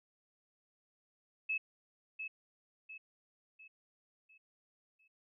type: tone with echo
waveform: sine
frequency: 2595 Hz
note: E7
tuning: 28 cents flat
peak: -32 dBFS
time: 1.49-1.58 s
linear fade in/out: 10 ms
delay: 700 ms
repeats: 5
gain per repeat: -7 dB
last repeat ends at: 5.08 s
effects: none